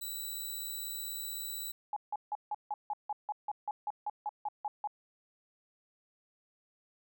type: tone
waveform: 5% pulse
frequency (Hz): 3947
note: B7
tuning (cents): -2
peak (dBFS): -30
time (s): 0.01-1.72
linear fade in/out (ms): 10
type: tone bursts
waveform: sine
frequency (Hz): 838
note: G#5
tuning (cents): +15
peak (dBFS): -32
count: 16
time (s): 1.93-4.874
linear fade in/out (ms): 2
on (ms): 34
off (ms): 160
effects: none